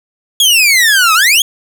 sawtooth exponential two-way sweep, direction down then up, 3380 to 1243 to 3380 Hz, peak -3 dBFS, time 0.4-1.42 s, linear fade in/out 2 ms, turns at 1.14 s, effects none

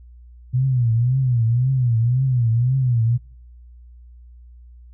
sine tone with vibrato, 122.9 Hz, B2, 8 cents flat, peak -15 dBFS, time 0.53-3.18 s, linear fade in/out 20 ms, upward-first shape triangle, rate 1.9 Hz, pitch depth 170 cents each way, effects noise-tail reverb RT60 0.5 s tail -22 dB re dry + added 60 Hz sine -41 dBFS peak until 4.93 s

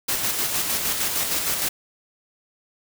white noise with tremolo, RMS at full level -23 dBFS, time 0.08-1.69 s, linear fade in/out 10 ms, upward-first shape square, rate 6.5 Hz, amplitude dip 35%, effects none

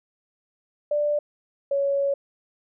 sine tone pair in turn, 590 / 558.3 Hz, D5 / C#5, +8 / +12 cents, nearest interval minor second, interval 96 cents, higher first, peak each -20 dBFS, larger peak neither, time 0.91-1.19 / 1.71-2.14 s, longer second, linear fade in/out 5 ms, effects none

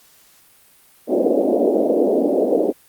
white band-pass noise, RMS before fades -17 dBFS, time 1.07-2.73 s, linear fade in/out 50 ms, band 230 to 610 Hz, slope 48 dB/octave, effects white hiss -52 dBFS RMS until 2.88 s + Opus 48 kbps

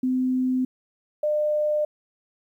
sine tone pair in turn, 256.1 / 601.8 Hz, C4 / D5, -37 / +42 cents, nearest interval octave + minor third, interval 1479 cents, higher second, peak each -20 / -20 dBFS, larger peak neither, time 0.03-0.65 / 1.23-1.85 s, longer neither, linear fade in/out 5 ms, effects 10-bit

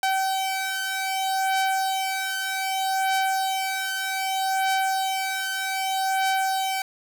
sawtooth beating tone pair, 767 / 767.64 Hz, G5 / G5, -38 / -36 cents, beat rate 0.64 Hz, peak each -24 / -21 dBFS, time 0.03-6.82 s, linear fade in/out 2 ms, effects none

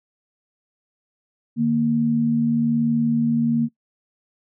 sine tone pair together, 152 / 233.1 Hz, D#3 / A#3, -40 / 0 cents, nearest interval perfect fifth, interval 740 cents, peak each -25 / -17 dBFS, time 1.56-3.69 s, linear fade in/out 50 ms, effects noise-tail reverb RT60 0.1 s tail -21 dB re dry

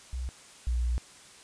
sine tone pair in turn, 63.4 / 60.24 Hz, B1 / B1, +46 / -42 cents, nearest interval minor second, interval 88 cents, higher first, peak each -31 / -25 dBFS, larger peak second, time 0.13-0.29 / 0.67-0.98 s, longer second, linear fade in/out 0 ms, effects white hiss -52 dBFS RMS until 1.43 s + resampled to 22050 Hz

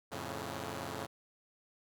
5% pulse chord, F augmented, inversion none, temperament equal, 87.31 / 110 / 138.59 Hz, F2 / A2 / C#3, 0 / 0 / 0 cents, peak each -32 dBFS, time 0.11-1.07 s, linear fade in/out 20 ms, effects none

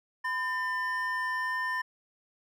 triangle tone pair together, 1010 / 1799.6 Hz, B5 / A6, +39 / +39 cents, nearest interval minor seventh, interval 1000 cents, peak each -31 / -29 dBFS, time 0.24-1.82 s, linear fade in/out 10 ms, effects none

